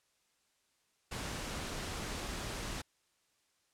pink noise, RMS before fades -40 dBFS, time 1.11-2.82 s, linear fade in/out 10 ms, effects white hiss -75 dBFS RMS until 3.73 s + low-pass 9000 Hz 12 dB/octave

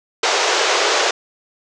pink band-pass noise, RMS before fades -17 dBFS, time 0.23-1.11 s, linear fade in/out 5 ms, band 380 to 7000 Hz, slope 48 dB/octave, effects none

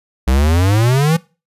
square exponential sweep, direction up, 61.6 to 169.5 Hz, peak -11 dBFS, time 0.27-1.17 s, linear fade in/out 10 ms, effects noise-tail reverb RT60 0.3 s tail -21 dB re dry + resampled to 32000 Hz

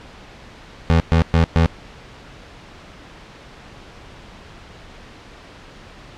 25% pulse tone bursts, 82.3 Hz, E2, 2 cents flat, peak -8 dBFS, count 4, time 0.9-1.66 s, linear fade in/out 0 ms, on 100 ms, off 120 ms, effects pink hiss -41 dBFS RMS until 6.17 s + low-pass 4000 Hz 12 dB/octave

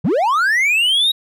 triangle linear sweep, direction up, 116.54 to 3842 Hz, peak -11 dBFS, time 0.04-1.12 s, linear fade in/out 10 ms, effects none

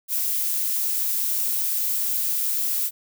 violet noise, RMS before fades -24 dBFS, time 0.08-2.91 s, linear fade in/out 50 ms, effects none

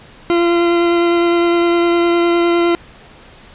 40% pulse tone with vibrato, 343.3 Hz, F4, 30 cents flat, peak -10 dBFS, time 0.3-2.75 s, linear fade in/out 0 ms, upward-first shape sine, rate 9.8 Hz, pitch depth 9 cents each way, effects pink hiss -41 dBFS RMS until 3.54 s + resampled to 8000 Hz

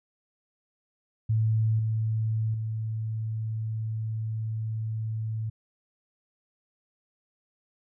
sine tone with level steps, 110.4 Hz, A2, 6 cents sharp, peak -21 / -24 / -28 dBFS, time 1.29-5.5 s, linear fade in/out 10 ms, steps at 1.79 / 2.54 s, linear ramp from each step 2 ms, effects none

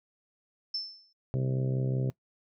sine tone with exponential decay, 5300 Hz, E8, 9 cents sharp, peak -28 dBFS, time 0.74-1.13 s, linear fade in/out 5 ms, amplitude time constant 84 ms
harmonic tone, 65.3 Hz, C2, 3 cents flat, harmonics 2 / 3 / 4 / 5 / 6 / 7 / 8 / 9 / 10, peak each -27 / -39 / -41 / -44 / -39 / -46 / -43 / -50 / -50 dBFS, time 1.34-2.1 s, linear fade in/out 0 ms
effects noise-tail reverb RT60 0.1 s tail -20 dB re dry

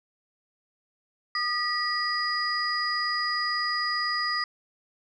sine tone cluster, 1222 / 1937 / 4911 Hz, D#6 / B6 / D#8, -32 / -34 / -23 cents, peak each -29 dBFS, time 1.35-4.44 s, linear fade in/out 2 ms, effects tanh soft clip ceiling -15 dBFS

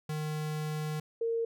square / sine tone pair in turn, 153.3 / 459.4 Hz, D#3 / A#4, -25 / -25 cents, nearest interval octave + perfect fifth, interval 1900 cents, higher second, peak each -33 / -28 dBFS, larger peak second, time 0.09-1 / 1.21-1.45 s, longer first, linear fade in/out 5 ms, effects none

